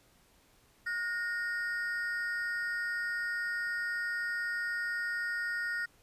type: ring-modulated tone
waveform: triangle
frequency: 1646 Hz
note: G#6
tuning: 16 cents flat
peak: -27 dBFS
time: 0.86-5.86 s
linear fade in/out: 10 ms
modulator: 206 Hz
effects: pink hiss -65 dBFS RMS until 6.02 s + resampled to 32000 Hz